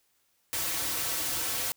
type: noise with comb filter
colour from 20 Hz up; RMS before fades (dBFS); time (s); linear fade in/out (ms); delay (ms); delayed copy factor
white; -31; 0.53-1.72; 0; 4.9; -0.85
effects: white hiss -71 dBFS RMS until 1.76 s